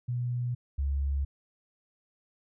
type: tone pair in turn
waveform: sine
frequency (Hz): 122.4 / 69.57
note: B2 / C#2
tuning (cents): -15 / +7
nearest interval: minor seventh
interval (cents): 978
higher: first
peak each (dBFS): -28 / -26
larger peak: second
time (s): 0.08-0.55 / 0.78-1.25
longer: neither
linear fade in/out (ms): 10
effects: none